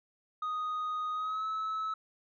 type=tone with pitch glide; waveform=sine; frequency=1244.5 to 1298.1 Hz; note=D#6 to E6; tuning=0 to -27 cents; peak=-29 dBFS; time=0.42-1.94 s; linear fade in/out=5 ms; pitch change=+73 cents; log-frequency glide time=1.13-1.46 s; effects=tanh soft clip ceiling -31 dBFS